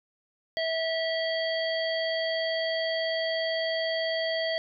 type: harmonic tone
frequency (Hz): 651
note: E5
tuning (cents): -22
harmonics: 1 / 3 / 5 / 7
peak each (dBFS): -28 / -33 / -35 / -36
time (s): 0.57-4.58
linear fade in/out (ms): 0
effects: none